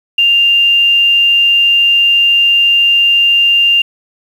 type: tone with quantisation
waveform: sine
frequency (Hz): 2794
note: F7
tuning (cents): 0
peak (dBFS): -6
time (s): 0.18-3.82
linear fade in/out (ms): 5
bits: 6
effects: none